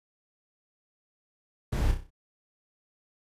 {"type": "noise with echo", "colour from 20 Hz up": "brown", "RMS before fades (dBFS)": -27, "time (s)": [1.72, 1.92], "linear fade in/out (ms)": 10, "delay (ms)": 31, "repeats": 6, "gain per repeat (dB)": -6, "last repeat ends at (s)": 2.106, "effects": ["resampled to 32000 Hz"]}